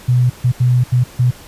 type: tone bursts at uneven times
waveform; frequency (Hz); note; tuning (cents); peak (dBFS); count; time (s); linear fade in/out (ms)
sine; 124.2; B2; +10; -9; 5; 0.08-0.3 / 0.44-0.52 / 0.6-0.84 / 0.92-1.04 / 1.19-1.31; 10
effects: pink hiss -39 dBFS RMS until 1.47 s + resampled to 32000 Hz